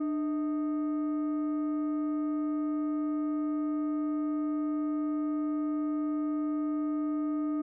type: tone with frequency modulation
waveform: sine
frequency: 300 Hz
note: D4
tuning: 37 cents sharp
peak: -27 dBFS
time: 0-7.62 s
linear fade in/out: 10 ms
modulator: 937 Hz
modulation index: 0.29
effects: tanh soft clip ceiling -23 dBFS

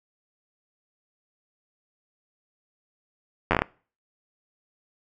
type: slowing click train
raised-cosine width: 0.5 ms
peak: -5 dBFS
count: 7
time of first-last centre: 3.51-3.62 s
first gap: 10 ms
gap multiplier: 1.24
effects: noise-tail reverb RT60 0.4 s tail -24 dB re dry

